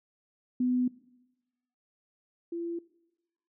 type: tone pair in turn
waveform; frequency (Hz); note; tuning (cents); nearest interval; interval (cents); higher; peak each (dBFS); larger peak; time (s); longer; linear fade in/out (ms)
sine; 250.1 / 339.6; B3 / F4; +22 / -48; perfect fourth; 530; second; -24 / -32; first; 0.6-0.88 / 2.52-2.79; first; 5
effects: noise-tail reverb RT60 1.0 s tail -20 dB re dry